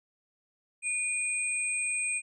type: tone pair together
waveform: sine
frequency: 2449 / 8237 Hz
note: D#7 / C9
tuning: -28 / -28 cents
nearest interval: octave + major sixth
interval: 2100 cents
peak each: -30 / -32 dBFS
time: 0.82-2.22 s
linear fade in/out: 50 ms
effects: none